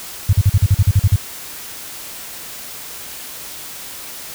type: tone bursts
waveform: sine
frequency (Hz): 98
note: G2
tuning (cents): 0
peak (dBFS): -7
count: 11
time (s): 0.29-1.16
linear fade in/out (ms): 5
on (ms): 40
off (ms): 43
effects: white hiss -32 dBFS RMS until 4.34 s